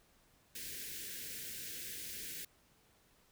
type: band-stop noise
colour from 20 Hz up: white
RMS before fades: -45 dBFS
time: 0.55-2.45 s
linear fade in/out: 5 ms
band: 520 to 1500 Hz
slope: 96 dB/octave
effects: pink hiss -69 dBFS RMS until 3.31 s